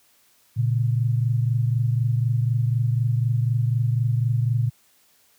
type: tone pair together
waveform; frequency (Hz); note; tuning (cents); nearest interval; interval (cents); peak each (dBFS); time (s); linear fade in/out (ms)
sine; 116.54 / 140.55; A#2 / C#3; 0 / +24; minor third; 324; -19 / -25; 0.56-4.7; 20
effects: white hiss -60 dBFS RMS until 5.38 s + high-pass 60 Hz 12 dB/octave